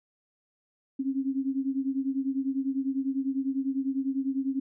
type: beating tone pair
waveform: sine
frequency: 266.8 / 276.8 Hz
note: C4 / C#4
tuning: +34 / -2 cents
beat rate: 10 Hz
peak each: -28 / -31 dBFS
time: 0.99-4.6 s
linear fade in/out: 10 ms
effects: none